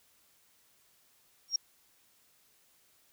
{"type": "tone with exponential growth", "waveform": "sine", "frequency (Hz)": 5588, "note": "F8", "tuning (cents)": 0, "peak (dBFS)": -22, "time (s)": [1.48, 1.56], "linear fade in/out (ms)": 5, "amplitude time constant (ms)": 16, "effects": ["white hiss -67 dBFS RMS until 3.12 s"]}